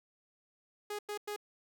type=tone bursts; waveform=sawtooth; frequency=415.3 Hz; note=G#4; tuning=in tune; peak=-33 dBFS; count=3; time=0.9-1.363 s; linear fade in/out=5 ms; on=89 ms; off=98 ms; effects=none